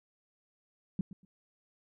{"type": "tone with echo", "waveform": "sine", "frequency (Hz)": 187.1, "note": "F#3", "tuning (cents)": 20, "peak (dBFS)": -27, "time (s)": [0.99, 1.01], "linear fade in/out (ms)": 2, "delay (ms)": 120, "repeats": 2, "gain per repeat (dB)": -15, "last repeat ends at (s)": 1.25, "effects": []}